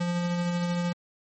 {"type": "tone with tremolo", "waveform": "square", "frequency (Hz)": 174.61, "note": "F3", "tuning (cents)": 0, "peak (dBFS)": -25, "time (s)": [0, 0.93], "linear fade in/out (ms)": 10, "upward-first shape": "sine", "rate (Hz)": 13, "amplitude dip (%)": 25, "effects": ["low-pass 8000 Hz 12 dB/octave", "MP3 32 kbps"]}